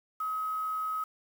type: tone with quantisation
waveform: sine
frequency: 1273 Hz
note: D#6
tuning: 39 cents sharp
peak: -30 dBFS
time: 0.2-1.04 s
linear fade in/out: 5 ms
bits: 8
effects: none